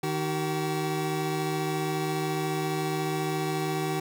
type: tone pair together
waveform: 25% pulse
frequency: 155.56 / 381.7 Hz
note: D#3 / G4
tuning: 0 / -46 cents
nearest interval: octave + major third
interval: 1554 cents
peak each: -26 dBFS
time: 0.03-4 s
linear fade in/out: 5 ms
effects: none